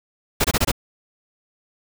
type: noise bursts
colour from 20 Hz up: pink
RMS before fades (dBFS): -18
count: 5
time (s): 0.4-0.717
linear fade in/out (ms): 10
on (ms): 45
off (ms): 23
effects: none